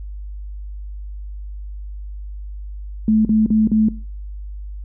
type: tone bursts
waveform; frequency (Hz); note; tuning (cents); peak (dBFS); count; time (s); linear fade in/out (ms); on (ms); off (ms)
sine; 217.3; A3; -21; -11; 4; 3.08-3.886; 2; 170; 42
effects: noise-tail reverb RT60 0.4 s tail -19 dB re dry + added 50 Hz sine -28 dBFS peak until 4.84 s